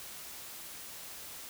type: silence
effects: white hiss -46 dBFS RMS until 1.49 s